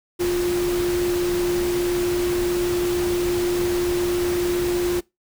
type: tone in noise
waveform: sine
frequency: 352.5 Hz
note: F4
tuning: 16 cents sharp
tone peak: -19 dBFS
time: 0.19-5.01 s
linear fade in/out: 20 ms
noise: pink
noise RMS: -30 dBFS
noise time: 0.19-5.01 s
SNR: +8 dB
effects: noise-tail reverb RT60 0.2 s tail -22 dB re dry